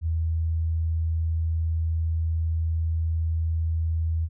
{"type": "tone", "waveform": "sine", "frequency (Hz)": 81.3, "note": "E2", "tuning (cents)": -23, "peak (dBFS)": -22, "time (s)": [0.01, 4.29], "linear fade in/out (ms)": 50, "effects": []}